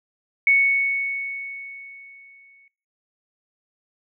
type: tone with exponential decay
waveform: sine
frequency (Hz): 2217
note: C#7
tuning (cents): 0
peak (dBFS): -12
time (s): 0.47-2.68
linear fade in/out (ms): 2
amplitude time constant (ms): 480
effects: noise-tail reverb RT60 0.6 s tail -26 dB re dry